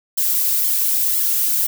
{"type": "noise with flanger", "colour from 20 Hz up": "violet", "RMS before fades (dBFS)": -18, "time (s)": [0.17, 1.67], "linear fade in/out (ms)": 10, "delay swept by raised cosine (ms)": [0.92, 4.02], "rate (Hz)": 2, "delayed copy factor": 1, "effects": []}